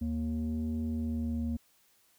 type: tone pair together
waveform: sine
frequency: 78.29 / 234.2 Hz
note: D#2 / A#3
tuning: +11 / +8 cents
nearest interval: octave + perfect fifth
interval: 1897 cents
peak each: -32 / -30 dBFS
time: 0.01-1.57 s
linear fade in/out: 10 ms
effects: tanh soft clip ceiling -27 dBFS + white hiss -67 dBFS RMS until 2.18 s

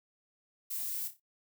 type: noise with echo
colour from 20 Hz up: violet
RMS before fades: -37 dBFS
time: 0.7-1.08 s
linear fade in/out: 10 ms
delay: 30 ms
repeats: 4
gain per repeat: -9 dB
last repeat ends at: 1.2 s
effects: noise-tail reverb RT60 0.1 s tail -17 dB re dry

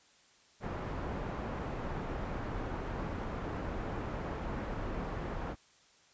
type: low-pass noise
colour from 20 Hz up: pink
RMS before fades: -38 dBFS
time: 0.6-5.56 s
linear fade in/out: 50 ms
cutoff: 1300 Hz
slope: 12 dB/octave
effects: white hiss -64 dBFS RMS until 6.13 s + resampled to 16000 Hz

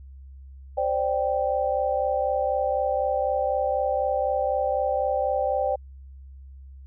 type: chord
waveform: sine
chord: C suspended second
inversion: none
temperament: equal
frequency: 523.3 / 587.3 / 784 Hz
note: C5 / D5 / G5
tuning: 0 / 0 / 0 cents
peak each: -26 dBFS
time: 0.77-5.76 s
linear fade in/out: 10 ms
effects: added 67 Hz sine -41 dBFS peak until 6.86 s

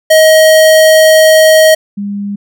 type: tone pair in turn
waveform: square / sine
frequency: 631 / 202.1 Hz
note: D#5 / G#3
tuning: +24 / -47 cents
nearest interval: octave + minor sixth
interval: 1971 cents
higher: first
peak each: -3 / -15 dBFS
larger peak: first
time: 0.1-1.75 / 1.97-2.36 s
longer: first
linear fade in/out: 10 ms
effects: none

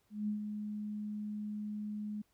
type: tone with ADSR envelope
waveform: sine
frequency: 210 Hz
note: G#3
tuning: 19 cents sharp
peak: -31 dBFS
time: 0.1-2.22 s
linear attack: 180 ms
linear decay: 110 ms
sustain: -6 dB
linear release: 8 ms
effects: pink hiss -75 dBFS RMS until 2.33 s

